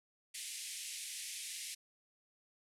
white band-pass noise, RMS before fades -45 dBFS, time 0.34-1.75 s, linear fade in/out 10 ms, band 2000 to 11000 Hz, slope 48 dB/octave, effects none

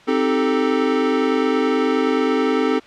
square chord, A half-diminished seventh, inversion first, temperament equal, 261.6 / 311.1 / 392 / 440 Hz, C4 / Eb4 / G4 / A4, 0 / 0 / 0 / 0 cents, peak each -21 / -24 / -25 / -21 dBFS, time 0.07-2.8 s, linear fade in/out 20 ms, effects white hiss -45 dBFS RMS until 2.86 s + low-pass 3000 Hz 12 dB/octave

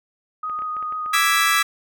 sine tone with vibrato, 1246 Hz, D#6, 2 cents sharp, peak -24 dBFS, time 0.43-1.18 s, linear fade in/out 5 ms, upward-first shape sine, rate 6.2 Hz, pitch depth 12 cents each way
clicks, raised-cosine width 0.5 ms, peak -26 dBFS, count 7, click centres 0.497 / 0.59 / 0.621 / 0.767 / 0.826 / 0.924 / 1.061 s
30% pulse chord, E dominant seventh, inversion third, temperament equal, 1174.7 / 1318.5 / 1661.2 / 1975.5 Hz, D6 / E6 / G#6 / B6, 0 / 0 / 0 / 0 cents, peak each -19 dBFS, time 1.13-1.63 s, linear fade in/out 10 ms
effects none

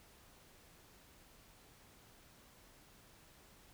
silence, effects pink hiss -63 dBFS RMS until 3.73 s

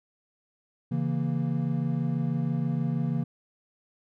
triangle chord, A# diminished, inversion first, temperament equal, 138.59 / 164.81 / 233.1 Hz, C#3 / E3 / A#3, 0 / 0 / 0 cents, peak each -27 / -27 / -29 dBFS, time 0.91-3.24 s, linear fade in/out 10 ms, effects none

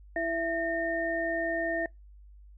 sine tone cluster, 331.4 / 666 / 1825 Hz, E4 / E5 / A#6, +9 / +18 / -37 cents, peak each -34 / -30 / -32 dBFS, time 0.16-1.86 s, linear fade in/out 2 ms, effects noise-tail reverb RT60 0.2 s tail -26 dB re dry + added 50 Hz sine -49 dBFS peak until 2.57 s

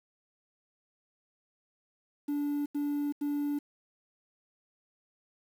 triangle tone bursts, 289.9 Hz, D4, 22 cents flat, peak -26 dBFS, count 3, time 2.28-3.59 s, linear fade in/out 10 ms, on 380 ms, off 85 ms, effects tanh soft clip ceiling -23 dBFS + 9-bit

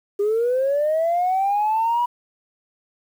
sine linear sweep, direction up, 398.8 to 976 Hz, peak -16 dBFS, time 0.19-2.06 s, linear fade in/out 10 ms, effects tanh soft clip ceiling -14 dBFS + 8-bit

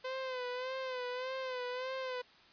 sawtooth tone with vibrato, 510 Hz, C5, 44 cents flat, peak -33 dBFS, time 0.04-2.22 s, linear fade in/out 10 ms, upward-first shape sine, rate 1.7 Hz, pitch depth 57 cents each way, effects white hiss -61 dBFS RMS until 2.52 s + resampled to 11025 Hz

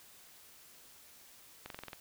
slowing click train, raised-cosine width 0.3 ms, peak -27 dBFS, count 7, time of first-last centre 1.66-1.932 s, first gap 42 ms, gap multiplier 1.03, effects white hiss -58 dBFS RMS until 2 s

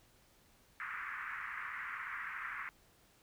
white band-pass noise, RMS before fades -43 dBFS, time 0.8-2.69 s, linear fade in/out 0 ms, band 1100 to 2100 Hz, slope 48 dB/octave, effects pink hiss -67 dBFS RMS until 3.22 s

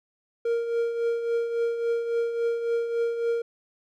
triangle tone with tremolo, 466.2 Hz, A#4, in tune, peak -19 dBFS, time 0.45-3.42 s, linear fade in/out 5 ms, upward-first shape triangle, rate 3.6 Hz, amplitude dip 60%, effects none

